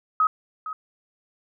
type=tone with echo; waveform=sine; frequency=1268 Hz; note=D#6; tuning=32 cents sharp; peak=-16 dBFS; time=0.2-0.27 s; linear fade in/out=2 ms; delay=460 ms; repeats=1; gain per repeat=-13 dB; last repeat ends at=0.73 s; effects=none